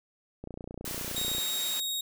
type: click train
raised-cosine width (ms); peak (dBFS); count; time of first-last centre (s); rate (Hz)
2; -26; 29; 0.44-1.383; 29.7
type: high-pass noise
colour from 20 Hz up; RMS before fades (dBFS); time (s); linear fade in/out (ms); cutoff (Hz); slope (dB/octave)
white; -37; 0.85-1.8; 2; 160; 48
type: tone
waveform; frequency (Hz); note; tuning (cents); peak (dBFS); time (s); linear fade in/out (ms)
sawtooth; 3763; A#7; +16; -27; 1.16-2.01; 5
effects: none